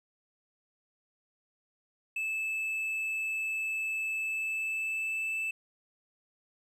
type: tone with pitch glide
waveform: triangle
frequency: 2620 to 2637 Hz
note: E7 to E7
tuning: -11 to 0 cents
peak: -29 dBFS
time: 2.16-5.51 s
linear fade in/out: 5 ms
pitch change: +11 cents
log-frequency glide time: 4.16-5.4 s
effects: none